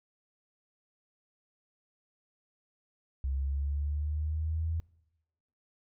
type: linear sweep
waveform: sine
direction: up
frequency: 66.4 to 82.41 Hz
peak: -29 dBFS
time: 3.24-4.8 s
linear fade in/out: 0 ms
effects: noise-tail reverb RT60 0.9 s tail -23 dB re dry